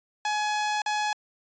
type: tone with dropouts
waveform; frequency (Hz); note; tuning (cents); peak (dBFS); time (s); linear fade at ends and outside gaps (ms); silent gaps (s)
sawtooth; 843; G#5; +26; -21; 0.25-1.13; 2; 0.819-0.861
effects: resampled to 16000 Hz